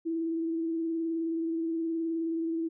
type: tone with vibrato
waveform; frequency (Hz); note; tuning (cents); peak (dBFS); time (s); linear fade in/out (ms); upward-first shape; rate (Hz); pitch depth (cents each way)
sine; 328.4; E4; -6; -28; 0.05-2.69; 20; sine; 19; 24
effects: none